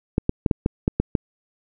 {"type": "clicks", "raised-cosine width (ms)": 3, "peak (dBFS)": -5, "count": 8, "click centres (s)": [0.181, 0.294, 0.462, 0.512, 0.661, 0.879, 1, 1.152], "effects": []}